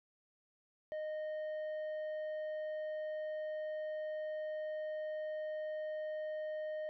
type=tone with tanh clipping; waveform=sine; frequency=617 Hz; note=D#5; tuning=15 cents flat; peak=-39 dBFS; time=0.92-6.89 s; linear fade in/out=0 ms; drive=6 dB; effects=none